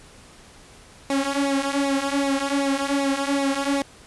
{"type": "tone with flanger", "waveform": "sawtooth", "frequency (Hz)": 277.2, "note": "C#4", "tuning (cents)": 0, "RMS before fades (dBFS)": -23, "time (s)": [1.1, 3.82], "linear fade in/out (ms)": 2, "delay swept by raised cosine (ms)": [0.63, 4.13], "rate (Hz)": 2.6, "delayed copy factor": -0.75, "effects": ["pink hiss -48 dBFS RMS until 4.06 s", "resampled to 24000 Hz"]}